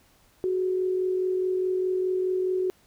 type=tone pair together; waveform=sine; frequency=370 / 414.8 Hz; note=F#4 / G#4; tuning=0 / -2 cents; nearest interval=major second; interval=198 cents; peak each=-23 / -35 dBFS; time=0.44-2.7 s; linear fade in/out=0 ms; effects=pink hiss -61 dBFS RMS until 2.86 s